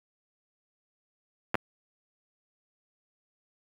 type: clicks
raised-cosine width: 0.5 ms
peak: -10 dBFS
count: 2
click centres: 1.544 / 1.553 s
effects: high-pass 100 Hz 12 dB/octave + 7-bit